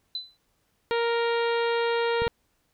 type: tone with exponential decay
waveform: sine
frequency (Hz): 4011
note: B7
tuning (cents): +26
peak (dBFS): -26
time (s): 0.15-0.37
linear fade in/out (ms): 2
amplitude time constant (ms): 46
type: harmonic tone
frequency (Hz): 466.9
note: A#4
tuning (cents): +3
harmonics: 1 / 2 / 3 / 4 / 5 / 6 / 7 / 8 / 9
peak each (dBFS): -24 / -30 / -34 / -36 / -38 / -40 / -41 / -42 / -43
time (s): 0.91-2.28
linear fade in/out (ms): 0
type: clicks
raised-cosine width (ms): 5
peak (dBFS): -22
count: 2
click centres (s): 2.22 / 2.269
effects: pink hiss -71 dBFS RMS until 2.73 s